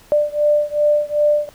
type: beating tone pair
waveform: sine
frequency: 592 / 594.6 Hz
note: D5 / D5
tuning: +14 / +21 cents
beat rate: 2.6 Hz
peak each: -16 / -17 dBFS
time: 0.12-1.49 s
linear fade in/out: 0 ms
effects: pink hiss -48 dBFS RMS until 1.54 s